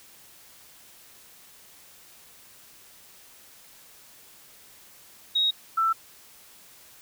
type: tone pair in turn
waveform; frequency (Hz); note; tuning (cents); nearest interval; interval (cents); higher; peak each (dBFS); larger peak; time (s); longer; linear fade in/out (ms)
sine; 3781 / 1330.6; A#7 / E6; +24 / +16; octave + tritone; 1808; first; -20; neither; 5.35-5.51 / 5.77-5.93; neither; 10
effects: white hiss -52 dBFS RMS until 7.01 s